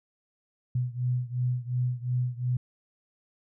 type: beating tone pair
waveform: sine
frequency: 123.47 / 126.27 Hz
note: B2 / B2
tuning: 0 / +39 cents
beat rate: 2.8 Hz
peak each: -28 / -30 dBFS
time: 0.75-2.57 s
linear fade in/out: 5 ms
effects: none